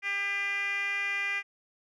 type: tone with band-pass filter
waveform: 10% pulse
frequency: 399.7 Hz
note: G4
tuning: 34 cents sharp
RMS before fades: -31 dBFS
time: 0.02-1.43 s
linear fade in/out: 50 ms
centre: 2200 Hz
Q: 6.5
effects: none